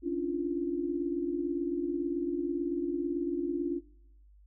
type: tone cluster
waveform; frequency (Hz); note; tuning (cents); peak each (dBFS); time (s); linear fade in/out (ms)
sine; 277.9 / 296 / 344.9; C#4 / D4 / F4; +4 / +14 / -22; -35 / -36 / -32; 0.02-3.81; 50
effects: noise-tail reverb RT60 0.8 s tail -23 dB re dry + added 50 Hz sine -55 dBFS peak until 4.46 s